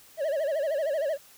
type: tone with vibrato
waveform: triangle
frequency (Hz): 596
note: D5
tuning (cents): +25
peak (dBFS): -23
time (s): 0.17-1.18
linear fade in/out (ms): 50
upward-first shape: sine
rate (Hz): 13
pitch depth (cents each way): 160
effects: white hiss -54 dBFS RMS until 1.37 s